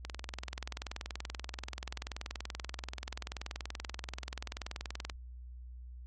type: click train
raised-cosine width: 0.2 ms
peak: -23 dBFS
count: 106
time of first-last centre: 0.05-5.098 s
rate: 20.8 Hz
effects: added 61 Hz sine -45 dBFS peak until 6.06 s + AAC 32 kbps